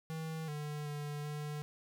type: tone with pitch steps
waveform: square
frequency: 160.1 / 148.9 / 147.2 / 148.9 Hz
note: D#3 / D3 / D3 / D3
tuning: +50 / +24 / +4 / +24 cents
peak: -39 dBFS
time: 0.1-1.62 s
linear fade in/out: 0 ms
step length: 380 ms
effects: none